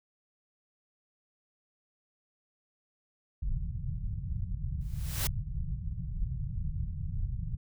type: low-pass noise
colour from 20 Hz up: pink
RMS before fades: -34 dBFS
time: 3.42-7.57 s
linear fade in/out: 10 ms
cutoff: 160 Hz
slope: 48 dB/octave
type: noise with exponential growth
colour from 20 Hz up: white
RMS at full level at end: -30 dBFS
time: 4.81-5.27 s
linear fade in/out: 1 ms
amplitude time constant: 100 ms
effects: none